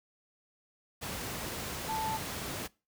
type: tone in noise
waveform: sine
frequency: 880 Hz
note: A5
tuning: in tune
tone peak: -32 dBFS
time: 1.88-2.18 s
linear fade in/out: 20 ms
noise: pink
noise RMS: -38 dBFS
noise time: 1.01-2.68 s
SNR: +3 dB
effects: noise-tail reverb RT60 0.3 s tail -23 dB re dry + high-pass 60 Hz 12 dB/octave